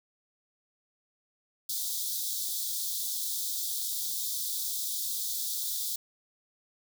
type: high-pass noise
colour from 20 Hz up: white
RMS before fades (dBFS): -33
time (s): 1.69-5.96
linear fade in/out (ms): 5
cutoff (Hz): 3400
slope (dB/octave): 96
effects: none